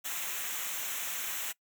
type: noise with comb filter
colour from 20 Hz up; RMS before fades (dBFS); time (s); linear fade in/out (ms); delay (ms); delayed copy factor
white; -36; 0.04-1.53; 20; 0.21; -0.7
effects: noise-tail reverb RT60 0.1 s tail -22 dB re dry